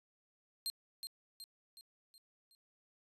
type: tone with echo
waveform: sawtooth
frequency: 4186 Hz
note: C8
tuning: in tune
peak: -33 dBFS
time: 0.66-0.7 s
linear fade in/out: 0 ms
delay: 370 ms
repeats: 5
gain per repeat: -6 dB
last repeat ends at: 2.55 s
effects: resampled to 32000 Hz